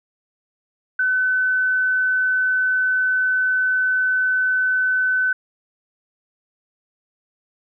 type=tone; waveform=sine; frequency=1512 Hz; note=F#6; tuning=37 cents sharp; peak=-16 dBFS; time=0.99-5.33 s; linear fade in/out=5 ms; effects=none